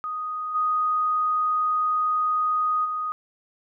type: tone with level steps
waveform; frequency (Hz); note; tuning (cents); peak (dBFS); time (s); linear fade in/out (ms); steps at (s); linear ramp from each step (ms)
sine; 1244.5; D#6; 0; -27 / -20 / -25; 0.04-3.12; 0; 0.54 / 2.84; 20
effects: none